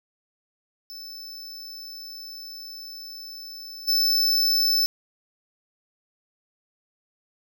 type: tone with level steps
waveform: square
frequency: 5274 Hz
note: E8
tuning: in tune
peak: -37 / -19 dBFS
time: 0.9-4.86 s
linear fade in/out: 0 ms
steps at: 3.87 s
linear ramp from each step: 20 ms
effects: none